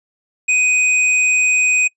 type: tone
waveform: square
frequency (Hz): 2499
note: D#7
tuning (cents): +7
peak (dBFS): -13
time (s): 0.48-1.88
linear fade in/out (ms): 10
effects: noise-tail reverb RT60 0.1 s tail -23 dB re dry + resampled to 22050 Hz